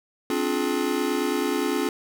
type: chord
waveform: square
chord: D half-diminished seventh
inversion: third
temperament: just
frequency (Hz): 264.3 / 293.7 / 352.4 / 422.9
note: C4 / D4 / F4 / Ab4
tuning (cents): +18 / 0 / +16 / +31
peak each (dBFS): -29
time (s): 0.3-1.89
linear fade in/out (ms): 2
effects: none